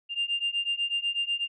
sine beating tone pair, 2794 / 2802.1 Hz, F7 / F7, 0 / +5 cents, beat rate 8.1 Hz, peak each -29 / -28 dBFS, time 0.09-1.48 s, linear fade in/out 50 ms, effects tanh soft clip ceiling -20 dBFS

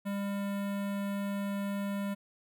square tone with notch filter, 200.1 Hz, G3, 36 cents sharp, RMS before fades -34 dBFS, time 0.05-2.15 s, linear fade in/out 20 ms, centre 5500 Hz, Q 0.74, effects none

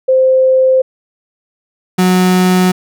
sine / 35% pulse tone pair in turn, 521 / 183.35 Hz, C5 / F#3, -7 / -15 cents, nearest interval octave + tritone, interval 1808 cents, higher first, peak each -6 dBFS, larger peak neither, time 0.08-0.82 / 1.98-2.72 s, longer neither, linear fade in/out 10 ms, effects none

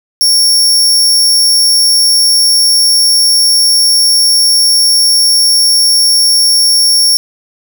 sawtooth tone, 5490 Hz, F8, 31 cents flat, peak -3 dBFS, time 0.21-7.17 s, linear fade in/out 0 ms, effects none

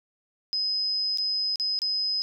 sine tone with dropouts, 5050 Hz, D#8, 25 cents sharp, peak -24 dBFS, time 0.53-2.22 s, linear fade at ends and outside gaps 0 ms, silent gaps 1.174-1.184 / 1.558-1.598 / 1.79-1.818 s, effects none

